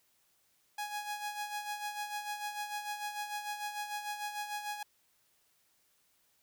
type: tone with tremolo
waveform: sawtooth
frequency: 832 Hz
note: G#5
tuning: 3 cents sharp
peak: -31 dBFS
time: 0.78-4.83 s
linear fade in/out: 5 ms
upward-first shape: sine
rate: 6.7 Hz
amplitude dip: 60%
effects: white hiss -72 dBFS RMS until 6.42 s